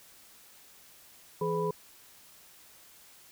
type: tone cluster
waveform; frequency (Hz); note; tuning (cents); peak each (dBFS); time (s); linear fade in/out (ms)
sine; 165.8 / 421.9 / 507 / 988; E3 / G#4 / B4 / B5; +10 / +27 / +45 / 0; -34 / -30 / -38 / -34; 1.41-1.71; 5
effects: white hiss -56 dBFS RMS until 3.31 s